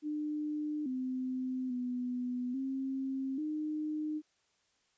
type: tone with pitch steps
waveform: sine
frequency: 300.8 / 257 / 248.1 / 267 / 305.8 Hz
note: D4 / C4 / B3 / C4 / D#4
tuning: +42 / -31 / +8 / +35 / -30 cents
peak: -33 dBFS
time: 0.02-4.22 s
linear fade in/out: 50 ms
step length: 840 ms
effects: white hiss -74 dBFS RMS until 4.97 s + resampled to 16000 Hz